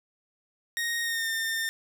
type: tone with pitch glide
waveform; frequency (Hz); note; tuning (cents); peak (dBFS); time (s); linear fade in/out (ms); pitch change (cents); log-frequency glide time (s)
sawtooth; 1864.7 to 1808.5; A#6 to A6; 0 to +47; -24; 0.77-1.69; 0; -53; 1.02-1.3
effects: none